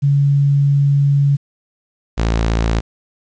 sine / sawtooth tone pair in turn, 141.2 / 56.04 Hz, C#3 / A1, +32 / +32 cents, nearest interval octave + major third, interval 1600 cents, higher first, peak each -10 dBFS, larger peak neither, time 0.02-1.37 / 2.17-2.81 s, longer first, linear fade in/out 20 ms, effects resampled to 16000 Hz + 8-bit

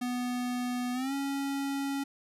square tone with pitch glide, 246.9 to 277.1 Hz, B3 to C#4, 0 to -1 cents, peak -31 dBFS, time 0.01-2.04 s, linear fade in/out 10 ms, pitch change +199 cents, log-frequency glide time 0.93-1.13 s, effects resampled to 32000 Hz

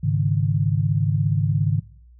sine chord, Ab suspended fourth, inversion none, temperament equal, 103.83 / 138.59 / 155.56 Hz, Ab2 / Db3 / Eb3, 0 / 0 / 0 cents, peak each -22 dBFS, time 0.03-1.8 s, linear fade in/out 10 ms, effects noise-tail reverb RT60 0.6 s tail -23 dB re dry + added 60 Hz sine -46 dBFS peak until 2.19 s

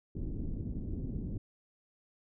pink low-pass noise, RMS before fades -37 dBFS, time 0.15-1.38 s, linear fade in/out 5 ms, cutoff 320 Hz, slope 24 dB/octave, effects none

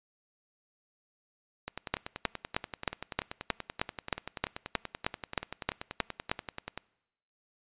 two click trains, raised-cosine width 0.3 ms, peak -11 / -20 dBFS, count 15 / 54, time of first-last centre 1.94-6.315 / 1.68-6.776 s, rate 3.2 / 10.4 Hz, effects noise-tail reverb RT60 0.9 s tail -24 dB re dry + resampled to 8000 Hz

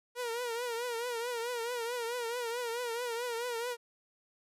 sawtooth tone with vibrato, 475.6 Hz, A#4, 35 cents sharp, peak -30 dBFS, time 0.15-3.77 s, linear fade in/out 50 ms, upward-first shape triangle, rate 4.6 Hz, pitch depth 96 cents each way, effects resampled to 32000 Hz

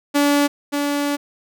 sawtooth tone pair in turn, 287.6 / 287.6 Hz, D4 / D4, -36 / -36 cents, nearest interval unison, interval 0 cents, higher neither, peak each -10 / -15 dBFS, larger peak first, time 0.14-0.48 / 0.72-1.17 s, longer second, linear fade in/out 20 ms, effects none

